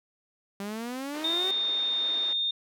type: exponential sweep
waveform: sawtooth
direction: up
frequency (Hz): 196 to 387.7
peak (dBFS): -29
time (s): 0.6-1.51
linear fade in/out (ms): 2
type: band-pass noise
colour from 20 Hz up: pink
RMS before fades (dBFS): -44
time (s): 1.14-2.33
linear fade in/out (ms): 2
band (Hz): 290 to 4600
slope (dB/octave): 24
type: tone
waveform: sine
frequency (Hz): 3650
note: A#7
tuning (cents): -37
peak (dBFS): -25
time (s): 1.24-2.51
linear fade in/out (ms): 5
effects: none